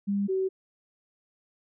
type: tone pair in turn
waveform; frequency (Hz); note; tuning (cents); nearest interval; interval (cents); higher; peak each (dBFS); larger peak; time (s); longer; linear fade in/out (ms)
sine; 200.5 / 379.6; G3 / F#4; +39 / +44; major seventh; 1105; second; -24; neither; 0.07-0.28 / 0.28-0.49; neither; 20
effects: none